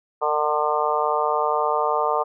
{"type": "harmonic tone with a mistuned harmonic", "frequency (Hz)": 150.3, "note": "D3", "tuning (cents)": 40, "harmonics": [3, 4, 5, 6, 7, 8], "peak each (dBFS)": [-26, -26, -26, -26, -26, -26], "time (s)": [0.21, 2.24], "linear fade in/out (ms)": 20, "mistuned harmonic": 3, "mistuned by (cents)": 18, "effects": []}